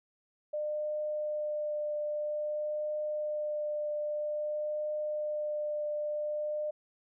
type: tone with vibrato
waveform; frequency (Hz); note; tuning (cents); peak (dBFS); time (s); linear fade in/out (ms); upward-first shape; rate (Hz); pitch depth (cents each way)
sine; 601; D5; +40; -31; 0.53-6.71; 10; triangle; 0.51; 12
effects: none